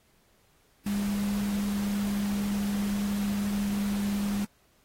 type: tone in noise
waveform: sine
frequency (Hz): 202.8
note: G#3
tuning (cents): -41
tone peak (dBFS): -26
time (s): 0.86-4.45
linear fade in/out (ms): 5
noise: pink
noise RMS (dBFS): -40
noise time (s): 0.86-4.45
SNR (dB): +11
effects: pink hiss -66 dBFS RMS until 4.84 s + AAC 48 kbps